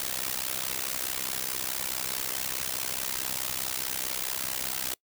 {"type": "noise with amplitude modulation", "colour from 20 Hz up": "white", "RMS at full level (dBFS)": -28, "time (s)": [0, 4.94], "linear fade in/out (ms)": 2, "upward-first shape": "sine", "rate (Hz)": 64.7, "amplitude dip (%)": 95, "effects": ["noise-tail reverb RT60 0.1 s tail -25 dB re dry"]}